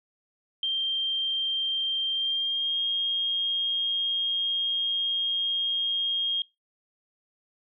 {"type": "tone with pitch glide", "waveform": "sine", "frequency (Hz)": [3167, 3241], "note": ["G7", "G#7"], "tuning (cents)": [17, -43], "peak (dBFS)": -24, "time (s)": [0.63, 6.42], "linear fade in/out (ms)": 2, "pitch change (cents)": 40, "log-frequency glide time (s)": [2.12, 2.8], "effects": ["noise-tail reverb RT60 0.2 s tail -22 dB re dry"]}